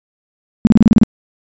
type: tone bursts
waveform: sine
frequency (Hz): 220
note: A3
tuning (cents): 0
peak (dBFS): -3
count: 8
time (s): 0.65-1.034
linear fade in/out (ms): 0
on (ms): 20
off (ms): 32
effects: resampled to 16000 Hz